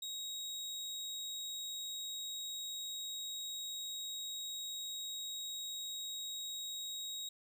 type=tone; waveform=30% pulse; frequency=3789 Hz; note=A#7; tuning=27 cents sharp; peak=-38 dBFS; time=0.02-7.29 s; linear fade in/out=5 ms; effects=none